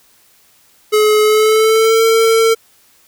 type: tone with pitch glide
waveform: square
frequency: 426.1 to 450.9 Hz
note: G#4 to A4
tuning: +44 to +42 cents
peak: -9 dBFS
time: 0.92-2.55 s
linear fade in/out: 20 ms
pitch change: +98 cents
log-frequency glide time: 1.22-2 s
effects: white hiss -51 dBFS RMS until 3.07 s